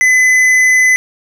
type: tone with tanh clipping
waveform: sine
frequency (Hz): 2017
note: B6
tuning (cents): +36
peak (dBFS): -8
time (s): 0.01-0.96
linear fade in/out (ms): 0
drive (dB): 10
effects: none